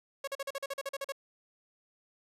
sawtooth tone bursts, 551 Hz, C#5, 11 cents flat, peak -30 dBFS, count 12, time 0.24-1.122 s, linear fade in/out 5 ms, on 35 ms, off 42 ms, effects resampled to 32000 Hz

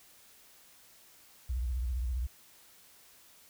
sine tone with vibrato, 61.7 Hz, B1, 1 cent flat, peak -30 dBFS, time 1.49-2.27 s, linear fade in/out 10 ms, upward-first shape triangle, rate 15 Hz, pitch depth 210 cents each way, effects white hiss -59 dBFS RMS until 3.49 s

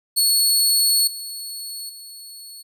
20% pulse tone with level steps, 4390 Hz, C#8, 18 cents flat, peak -9 / -24 / -31 dBFS, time 0.16-2.63 s, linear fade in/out 20 ms, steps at 1.07 / 1.89 s, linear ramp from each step 5 ms, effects none

